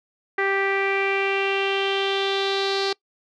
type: tone with low-pass filter sweep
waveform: sawtooth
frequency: 392 Hz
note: G4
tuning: in tune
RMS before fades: -23 dBFS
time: 0.38-2.93 s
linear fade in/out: 5 ms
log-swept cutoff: 1900 to 4400 Hz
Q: 4.8
effects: noise-tail reverb RT60 0.1 s tail -23 dB re dry